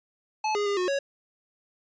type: tone with pitch steps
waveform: square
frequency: 862 / 412.2 / 404.7 / 363.5 / 555 Hz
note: A5 / G#4 / G#4 / F#4 / C#5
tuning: -36 / -13 / -45 / -31 / +2 cents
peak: -25 dBFS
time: 0.44-0.99 s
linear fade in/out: 5 ms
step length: 110 ms
effects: resampled to 16000 Hz